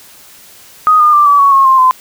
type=tone with pitch steps; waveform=sine; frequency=1248 / 1213.9 / 1180.7 / 1148.4 / 1117 / 1086.4 / 1056.7 / 1027.8 Hz; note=D#6 / D#6 / D6 / D6 / C#6 / C#6 / C6 / C6; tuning=+5 / -43 / +9 / -39 / +13 / -35 / +17 / -31 cents; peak=-4 dBFS; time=0.87-1.91 s; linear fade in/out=0 ms; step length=130 ms; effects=white hiss -39 dBFS RMS until 2 s